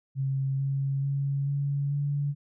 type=tone with pitch steps; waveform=sine; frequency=135.3 / 137.27 / 139.26 / 141.29 / 143.35 Hz; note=C#3 / C#3 / C#3 / C#3 / D3; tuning=-42 / -17 / +8 / +33 / -42 cents; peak=-25 dBFS; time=0.15-2.35 s; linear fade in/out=50 ms; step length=440 ms; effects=none